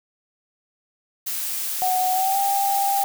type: noise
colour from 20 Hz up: blue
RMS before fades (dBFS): -27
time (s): 1.26-3.04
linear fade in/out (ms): 10
type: tone with pitch glide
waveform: sine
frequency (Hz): 740 to 793.1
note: F#5 to G5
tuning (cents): 0 to +20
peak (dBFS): -19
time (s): 1.82-3.04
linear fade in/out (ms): 0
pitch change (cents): +120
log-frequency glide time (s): 2.1-2.41
effects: none